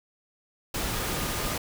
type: tone in noise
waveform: sine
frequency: 1220 Hz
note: D#6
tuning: 34 cents flat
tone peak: -41 dBFS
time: 0.92-1.54 s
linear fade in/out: 5 ms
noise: pink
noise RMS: -30 dBFS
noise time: 0.74-1.58 s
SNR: -14 dB
effects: none